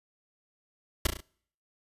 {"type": "noise with echo", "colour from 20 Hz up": "pink", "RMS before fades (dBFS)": -24, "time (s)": [1.05, 1.07], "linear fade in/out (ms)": 5, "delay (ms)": 34, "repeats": 4, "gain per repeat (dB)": -5, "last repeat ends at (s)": 1.206, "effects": ["noise-tail reverb RT60 0.6 s tail -25 dB re dry", "resampled to 32000 Hz"]}